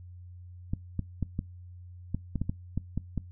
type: clicks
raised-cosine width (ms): 5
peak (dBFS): -17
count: 11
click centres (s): 0.735 / 0.993 / 1.227 / 1.391 / 2.146 / 2.357 / 2.416 / 2.495 / 2.776 / 2.976 / 3.177
effects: noise-tail reverb RT60 0.2 s tail -22 dB re dry + added 89 Hz sine -44 dBFS peak until 3.31 s